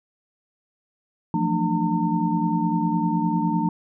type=tone cluster; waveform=sine; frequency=169.8 / 179.7 / 223.3 / 298.7 / 909 Hz; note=F3 / F3 / A3 / D4 / A#5; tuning=-48 / +50 / +26 / +29 / -44 cents; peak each=-26 dBFS; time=1.34-3.69 s; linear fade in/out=2 ms; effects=none